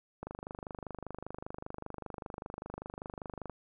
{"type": "click train", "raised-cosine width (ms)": 1, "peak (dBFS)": -26, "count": 83, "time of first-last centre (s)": [0.23, 3.497], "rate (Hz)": 25.1, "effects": []}